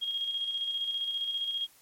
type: tone with tremolo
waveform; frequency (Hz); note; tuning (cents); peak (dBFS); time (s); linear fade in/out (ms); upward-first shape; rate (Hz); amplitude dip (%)
sine; 3261; G#7; -32; -28; 0.01-1.67; 20; square; 15; 40
effects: white hiss -60 dBFS RMS until 1.81 s + MP3 64 kbps